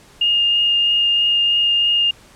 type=tone with vibrato; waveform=sine; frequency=2831 Hz; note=F7; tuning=23 cents sharp; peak=-13 dBFS; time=0.21-2.11 s; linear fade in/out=5 ms; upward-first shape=triangle; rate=3.1 Hz; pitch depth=9 cents each way; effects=pink hiss -47 dBFS RMS until 2.35 s + low-pass 10000 Hz 12 dB/octave